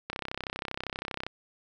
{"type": "click train", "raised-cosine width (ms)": 0.3, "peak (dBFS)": -17, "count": 39, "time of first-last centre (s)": [0.1, 1.266], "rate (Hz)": 32.6, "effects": []}